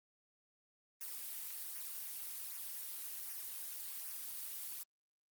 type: noise with flanger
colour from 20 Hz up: blue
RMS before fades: -45 dBFS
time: 1.01-4.83 s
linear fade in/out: 0 ms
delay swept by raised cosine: 0.24 to 5.34 ms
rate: 1.3 Hz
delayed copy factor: -0.6
effects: Opus 32 kbps